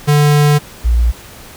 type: tone pair in turn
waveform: square / sine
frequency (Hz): 147.3 / 58.46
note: D3 / A#1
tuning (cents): +6 / +6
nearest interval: octave + major third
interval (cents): 1600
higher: first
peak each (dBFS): -8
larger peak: neither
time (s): 0.07-0.59 / 0.84-1.12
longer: first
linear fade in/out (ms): 20
effects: pink hiss -36 dBFS RMS until 1.56 s